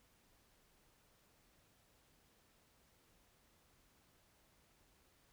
silence, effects pink hiss -72 dBFS RMS until 5.32 s

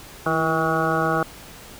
harmonic tone with a mistuned harmonic, 160.4 Hz, E3, 47 cents flat, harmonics 1 / 2 / 3 / 4 / 5 / 7 / 8 / 9, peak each -27 / -27 / -27 / -27 / -27 / -27 / -27 / -27 dBFS, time 0.26-1.23 s, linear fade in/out 2 ms, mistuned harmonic 2, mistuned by +49 cents, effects pink hiss -42 dBFS RMS until 1.79 s

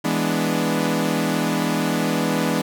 sawtooth chord, E dominant seventh, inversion none, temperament equal, 164.81 / 207.7 / 246.9 / 293.7 Hz, E3 / G#3 / B3 / D4, 0 / 0 / 0 / 0 cents, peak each -21 dBFS, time 0.04-2.62 s, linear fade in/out 10 ms, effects none

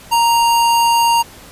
square tone, 932.3 Hz, A#5, in tune, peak -11 dBFS, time 0.11-1.23 s, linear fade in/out 20 ms, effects pink hiss -39 dBFS RMS until 1.51 s + resampled to 32000 Hz

